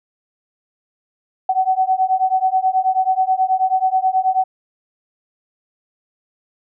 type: beating tone pair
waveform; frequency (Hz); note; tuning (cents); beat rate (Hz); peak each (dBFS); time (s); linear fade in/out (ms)
sine; 749 / 758.3; F#5 / F#5; +21 / +42; 9.3; -17; 1.49-4.44; 5
effects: none